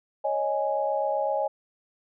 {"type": "chord", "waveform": "sine", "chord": "C# suspended second", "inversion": "none", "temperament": "equal", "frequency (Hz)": [554.4, 622.3, 830.6], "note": ["C#5", "D#5", "G#5"], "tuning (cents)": [0, 0, 0], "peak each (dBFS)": -28, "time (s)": [0.24, 1.48], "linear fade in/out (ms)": 10, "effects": []}